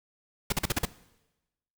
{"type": "noise bursts", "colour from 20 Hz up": "pink", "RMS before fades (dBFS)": -26, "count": 6, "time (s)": [0.5, 0.854], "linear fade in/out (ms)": 5, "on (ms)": 24, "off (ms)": 42, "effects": ["noise-tail reverb RT60 1.0 s tail -19 dB re dry"]}